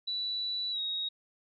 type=tone with pitch glide; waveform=sine; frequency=3951 to 3777 Hz; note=B7 to A#7; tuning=0 to +22 cents; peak=-31 dBFS; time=0.07-1.09 s; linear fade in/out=10 ms; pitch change=-78 cents; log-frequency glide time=0.71-0.8 s; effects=none

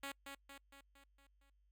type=tone with echo; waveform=5% pulse; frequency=277.2 Hz; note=C#4; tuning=in tune; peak=-32 dBFS; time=0.03-0.12 s; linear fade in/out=5 ms; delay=230 ms; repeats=6; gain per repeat=-5 dB; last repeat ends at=1.5 s; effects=noise-tail reverb RT60 0.1 s tail -26 dB re dry + added 50 Hz sine -70 dBFS peak until 1.71 s

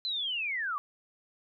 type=linear sweep; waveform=sine; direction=down; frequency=4092 to 1108.7 Hz; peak=-30 dBFS; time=0.05-0.78 s; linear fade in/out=0 ms; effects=none

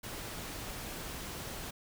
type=noise; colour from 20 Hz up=pink; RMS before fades=-42 dBFS; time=0.03-1.71 s; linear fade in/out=10 ms; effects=none

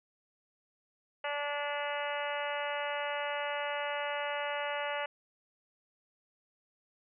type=harmonic tone; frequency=290 Hz; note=D4; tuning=22 cents flat; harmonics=2 / 3 / 4 / 5 / 6 / 7 / 8 / 9 / 10; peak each=-37 / -39 / -43 / -42 / -43 / -42 / -48 / -45 / -44 dBFS; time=1.24-5.06 s; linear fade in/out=5 ms; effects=none

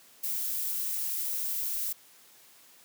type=noise; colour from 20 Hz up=violet; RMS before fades=-32 dBFS; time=0.23-1.93 s; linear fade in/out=10 ms; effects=white hiss -57 dBFS RMS until 2.84 s + high-pass 150 Hz 12 dB/octave

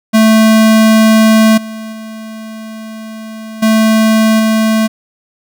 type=tone with level steps; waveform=square; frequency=220 Hz; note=A3; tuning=in tune; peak=-5 / -23 / -25 / -7 / -9 dBFS; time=0.13-4.88 s; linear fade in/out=20 ms; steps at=1.57 / 1.92 / 3.62 / 4.39 s; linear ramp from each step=10 ms; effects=none

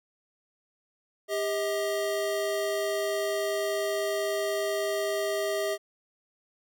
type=tone pair together; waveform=square; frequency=400 / 636.6 Hz; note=G4 / D#5; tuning=+35 / +39 cents; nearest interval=minor sixth; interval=804 cents; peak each=-31 / -30 dBFS; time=1.28-5.78 s; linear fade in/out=50 ms; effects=none

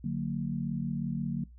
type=chord; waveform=sine; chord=D augmented; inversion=none; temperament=just; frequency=146.83 / 183.54 / 229.4 Hz; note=D3 / F#3 / A#3; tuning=0 / -14 / -28 cents; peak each=-34 dBFS; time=0.04-1.44 s; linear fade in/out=5 ms; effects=noise-tail reverb RT60 0.2 s tail -24 dB re dry + added 60 Hz sine -49 dBFS peak until 1.58 s

